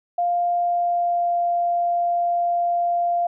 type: tone with pitch glide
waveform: sine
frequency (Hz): 700 to 695.2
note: F5 to F5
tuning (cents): +4 to -8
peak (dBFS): -18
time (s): 0.18-3.27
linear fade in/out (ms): 5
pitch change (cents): -12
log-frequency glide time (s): 0.54-1.38
effects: none